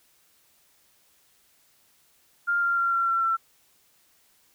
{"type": "tone with pitch steps", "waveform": "sine", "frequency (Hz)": [1400, 1388.7, 1377.5, 1366.4, 1355.4, 1344.5], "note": ["F6", "F6", "F6", "F6", "E6", "E6"], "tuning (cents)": [4, -10, -24, -38, 48, 34], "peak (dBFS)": -21, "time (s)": [2.47, 3.37], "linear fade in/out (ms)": 20, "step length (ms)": 150, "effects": ["white hiss -63 dBFS RMS until 4.54 s"]}